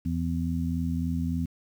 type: harmonic tone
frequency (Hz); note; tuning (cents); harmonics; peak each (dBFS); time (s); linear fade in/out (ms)
83.5; E2; +23; 1 / 2 / 3; -30 / -30 / -30; 0.05-1.46; 10
effects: 9-bit